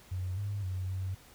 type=tone with pitch steps; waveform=sine; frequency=92 / 101.4 / 92.8 / 94.2 Hz; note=F#2 / G#2 / F#2 / F#2; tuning=-9 / -41 / +6 / +32 cents; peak=-32 dBFS; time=0.11-1.15 s; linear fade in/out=10 ms; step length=260 ms; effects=pink hiss -57 dBFS RMS until 1.34 s